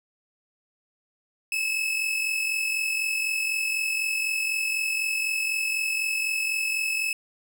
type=tone pair together; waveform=40% pulse; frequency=2593 / 2637 Hz; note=E7 / E7; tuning=-29 / 0 cents; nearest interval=unison; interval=29 cents; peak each=-24 / -31 dBFS; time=1.52-7.13 s; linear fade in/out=2 ms; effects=none